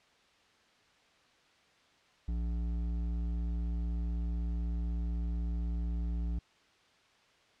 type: tone with hard clipping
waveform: triangle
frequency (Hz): 58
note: A#1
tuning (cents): -8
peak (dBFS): -33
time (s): 2.28-6.39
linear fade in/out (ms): 5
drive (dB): 13
effects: white hiss -65 dBFS RMS until 7.6 s + low-pass 4000 Hz 12 dB/octave